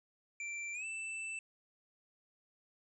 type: tone with pitch glide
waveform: square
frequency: 2349 to 2652 Hz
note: D7 to E7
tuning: 0 to +10 cents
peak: -40 dBFS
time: 0.4-1.39 s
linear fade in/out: 2 ms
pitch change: +210 cents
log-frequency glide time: 0.73-0.85 s
effects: resampled to 22050 Hz